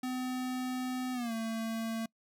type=tone with pitch glide; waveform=square; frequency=254.2 to 225.2 Hz; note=C4 to A3; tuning=-50 to +40 cents; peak=-34 dBFS; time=0.03-2.06 s; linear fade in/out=5 ms; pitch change=-210 cents; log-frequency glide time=1.13-1.33 s; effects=noise-tail reverb RT60 0.1 s tail -25 dB re dry